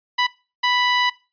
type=tone bursts at uneven times; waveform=15% pulse; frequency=987.8 Hz; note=B5; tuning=in tune; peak=-10 dBFS; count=2; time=0.18-0.27 / 0.63-1.1 s; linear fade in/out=10 ms; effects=noise-tail reverb RT60 0.3 s tail -19 dB re dry + resampled to 11025 Hz